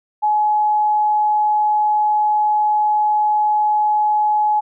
sine tone, 846 Hz, G#5, 32 cents sharp, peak -13 dBFS, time 0.22-4.61 s, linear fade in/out 20 ms, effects none

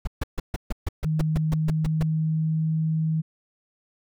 brown noise bursts, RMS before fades -24 dBFS, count 13, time 0.05-2.029 s, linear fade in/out 5 ms, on 23 ms, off 140 ms
sine tone with pitch glide, 156.4 to 158.86 Hz, D#3 to D#3, +9 to +36 cents, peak -21 dBFS, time 1.04-3.22 s, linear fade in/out 20 ms, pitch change +27 cents, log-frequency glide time 1.29-2.74 s
effects none

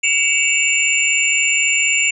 sine tone cluster, 2258 / 2651 / 2795 / 7180 Hz, C#7 / E7 / F7 / A8, +31 / +9 / +1 / +34 cents, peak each -19 dBFS, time 0.03-2.11 s, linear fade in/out 10 ms, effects none

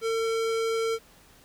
square tone with low-pass filter, 452 Hz, A4, 47 cents sharp, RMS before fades -27 dBFS, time 0.01-0.99 s, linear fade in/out 50 ms, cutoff 10000 Hz, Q 0.54, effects pink hiss -56 dBFS RMS until 1.44 s

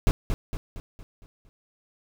brown noise with echo, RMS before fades -18 dBFS, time 0.07-0.11 s, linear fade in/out 0 ms, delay 230 ms, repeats 6, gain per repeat -6 dB, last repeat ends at 1.49 s, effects none

